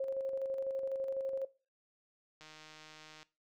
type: tone with tremolo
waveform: sine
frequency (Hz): 537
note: C5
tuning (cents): +45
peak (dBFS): -32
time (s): 0-1.45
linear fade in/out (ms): 5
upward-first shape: square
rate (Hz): 12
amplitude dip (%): 35
type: click train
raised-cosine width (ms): 0.2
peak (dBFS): -36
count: 128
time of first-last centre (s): 2.41-3.229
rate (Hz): 155
effects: noise-tail reverb RT60 0.3 s tail -19 dB re dry